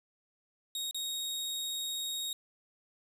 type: tone with dropouts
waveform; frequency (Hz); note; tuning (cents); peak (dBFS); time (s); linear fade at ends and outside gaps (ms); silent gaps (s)
sawtooth; 3756; A#7; +12; -31; 0.75-2.33; 2; 0.911-0.945
effects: resampled to 32000 Hz + 10-bit